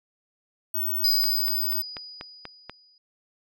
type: tone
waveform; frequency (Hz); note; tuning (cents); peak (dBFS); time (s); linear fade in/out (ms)
sine; 15804; B9; 0; -24; 0.74-1.82; 5
type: tone with exponential decay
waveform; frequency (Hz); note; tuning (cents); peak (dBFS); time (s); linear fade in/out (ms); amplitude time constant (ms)
sine; 4930; D#8; -17; -18; 1.04-2.98; 2; 420
type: click train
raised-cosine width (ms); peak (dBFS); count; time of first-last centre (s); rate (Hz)
0.3; -19; 7; 1.24-2.696; 4.12
effects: none